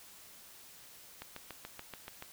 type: click train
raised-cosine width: 0.3 ms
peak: -27 dBFS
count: 8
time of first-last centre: 1.22-2.224 s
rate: 6.97 Hz
effects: white hiss -55 dBFS RMS until 2.32 s